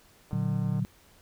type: click train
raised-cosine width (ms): 1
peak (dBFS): -33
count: 74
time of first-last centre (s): 0.31-0.793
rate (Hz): 151
type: chord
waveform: sine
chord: Bb augmented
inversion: none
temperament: equal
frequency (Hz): 116.54 / 146.83 / 185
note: Bb2 / D3 / F#3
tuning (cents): 0 / 0 / 0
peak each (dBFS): -30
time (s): 0.33-0.85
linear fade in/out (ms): 0
effects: pink hiss -59 dBFS RMS until 1.21 s